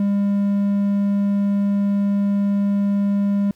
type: tone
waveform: triangle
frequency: 201 Hz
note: G3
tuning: 44 cents sharp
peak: -14 dBFS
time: 0-3.51 s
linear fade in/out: 2 ms
effects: pink hiss -59 dBFS RMS until 3.55 s

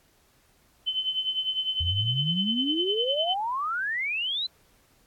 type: tone with tremolo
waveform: sine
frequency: 3052 Hz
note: G7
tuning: 47 cents flat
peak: -22 dBFS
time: 0.86-3.35 s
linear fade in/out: 20 ms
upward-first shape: triangle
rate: 9.9 Hz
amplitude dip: 80%
type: exponential sweep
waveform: sine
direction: up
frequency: 77.8 to 4111 Hz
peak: -26 dBFS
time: 1.8-4.47 s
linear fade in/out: 10 ms
effects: pink hiss -63 dBFS RMS until 5.06 s + AAC 64 kbps

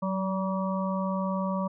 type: harmonic tone with a mistuned harmonic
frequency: 191.5 Hz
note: G3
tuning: 40 cents flat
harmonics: 1 / 3 / 5 / 6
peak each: -28 / -33 / -35 / -36 dBFS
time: 0.02-1.68 s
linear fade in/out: 10 ms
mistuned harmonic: 1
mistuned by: -28 cents
effects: none

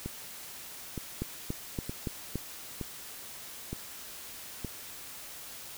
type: two click trains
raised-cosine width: 3 ms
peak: -22 / -19 dBFS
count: 6 / 5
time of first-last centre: 0.06-4.647 / 1.22-2.356 s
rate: 1.09 / 3.52 Hz
effects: white hiss -45 dBFS RMS until 5.77 s

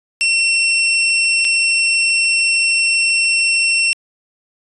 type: tone with dropouts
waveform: sawtooth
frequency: 2713 Hz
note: E7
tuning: 49 cents sharp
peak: -9 dBFS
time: 0.21-3.93 s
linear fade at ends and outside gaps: 0 ms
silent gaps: 1.446-1.45 s
effects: resampled to 22050 Hz

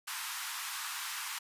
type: high-pass noise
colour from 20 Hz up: pink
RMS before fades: -39 dBFS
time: 0.07-1.39 s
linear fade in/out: 10 ms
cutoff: 920 Hz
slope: 48 dB/octave
effects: resampled to 32000 Hz

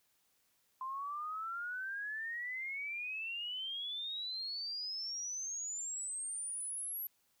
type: exponential sweep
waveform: sine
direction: up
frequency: 1033 to 11840 Hz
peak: -38 dBFS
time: 0.81-7.07 s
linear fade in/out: 2 ms
effects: white hiss -75 dBFS RMS until 7.4 s

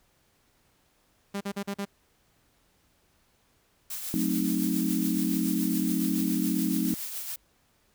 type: tone bursts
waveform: sawtooth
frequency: 199.8 Hz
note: G3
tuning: 33 cents sharp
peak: -26 dBFS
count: 5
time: 1.34-1.853 s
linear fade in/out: 10 ms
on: 69 ms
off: 42 ms
type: noise with tremolo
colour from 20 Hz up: blue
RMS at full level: -34 dBFS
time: 3.9-7.36 s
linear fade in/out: 5 ms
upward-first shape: triangle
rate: 7.1 Hz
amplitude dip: 45%
type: chord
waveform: sine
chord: F# diminished seventh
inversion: none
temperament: equal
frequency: 185 / 220 / 261.6 / 311.1 Hz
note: F#3 / A3 / C4 / Eb4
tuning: 0 / 0 / 0 / 0 cents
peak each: -30 dBFS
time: 4.14-6.94 s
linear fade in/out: 0 ms
effects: pink hiss -67 dBFS RMS until 7.94 s

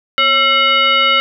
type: tone with frequency modulation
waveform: sine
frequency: 2146 Hz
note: C7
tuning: 43 cents sharp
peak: -9 dBFS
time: 0.18-1.2 s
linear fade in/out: 0 ms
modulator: 799 Hz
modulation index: 1.5
effects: none

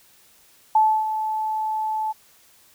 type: tone with ADSR envelope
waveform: sine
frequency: 869 Hz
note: A5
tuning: 22 cents flat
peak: -12 dBFS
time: 0.75-2.13 s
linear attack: 5 ms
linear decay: 290 ms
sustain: -10 dB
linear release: 23 ms
effects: white hiss -55 dBFS RMS until 2.74 s

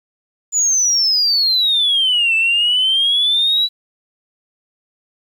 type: exponential two-way sweep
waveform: sine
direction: down then up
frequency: 7040 to 2637 to 3953 Hz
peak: -11 dBFS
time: 0.52-3.69 s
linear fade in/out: 50 ms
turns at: 2.35 s
effects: tanh soft clip ceiling -8 dBFS + 8-bit

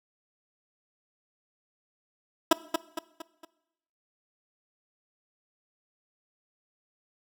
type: tone with echo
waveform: 15% pulse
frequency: 326.1 Hz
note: E4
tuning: 19 cents flat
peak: -9 dBFS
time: 2.51-2.53 s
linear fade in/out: 5 ms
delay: 230 ms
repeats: 4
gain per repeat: -7 dB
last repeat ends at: 3.45 s
effects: noise-tail reverb RT60 0.9 s tail -19 dB re dry

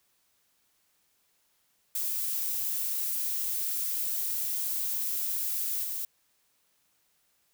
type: noise with level steps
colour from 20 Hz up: violet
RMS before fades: -31 / -34 dBFS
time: 1.95-6.05 s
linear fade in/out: 2 ms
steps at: 5.83 s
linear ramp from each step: 20 ms
effects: white hiss -71 dBFS RMS until 7.53 s

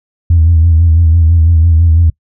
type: tone with vibrato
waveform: sine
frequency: 82.41 Hz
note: E2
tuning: in tune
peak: -3 dBFS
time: 0.3-2.1 s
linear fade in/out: 5 ms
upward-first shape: sine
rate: 6 Hz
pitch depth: 65 cents each way
effects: noise-tail reverb RT60 0.1 s tail -25 dB re dry + tanh soft clip ceiling 0 dBFS

